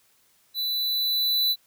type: tone with level ramp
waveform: square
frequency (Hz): 3981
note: B7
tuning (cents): +13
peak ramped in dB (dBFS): -26 to -20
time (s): 0.54-1.56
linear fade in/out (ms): 50
effects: white hiss -63 dBFS RMS until 1.66 s